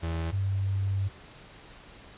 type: tone pair in turn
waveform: 35% pulse / sine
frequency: 82.2 / 97.5 Hz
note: E2 / G2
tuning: -4 / -9 cents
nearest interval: minor third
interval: 295 cents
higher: second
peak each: -27 / -25 dBFS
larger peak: second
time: 0.02-0.32 / 0.32-1.09 s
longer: second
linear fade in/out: 20 ms
effects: pink hiss -50 dBFS RMS until 2.17 s + resampled to 8000 Hz